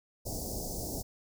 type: band-stop noise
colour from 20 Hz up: pink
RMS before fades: -37 dBFS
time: 0.25-1.03 s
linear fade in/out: 20 ms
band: 760 to 4900 Hz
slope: 48 dB/octave
effects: none